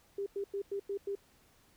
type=tone bursts; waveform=sine; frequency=398.7 Hz; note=G4; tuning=29 cents sharp; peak=-33 dBFS; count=6; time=0.18-1.153 s; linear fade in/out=5 ms; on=83 ms; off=95 ms; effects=pink hiss -66 dBFS RMS until 1.76 s